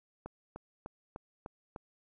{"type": "click train", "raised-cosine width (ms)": 1, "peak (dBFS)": -28, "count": 6, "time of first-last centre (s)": [0.26, 1.762], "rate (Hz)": 3.33, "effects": []}